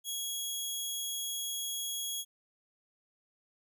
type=tone; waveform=15% pulse; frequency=3322 Hz; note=G#7; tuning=in tune; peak=-27 dBFS; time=0.04-2.25 s; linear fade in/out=50 ms; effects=none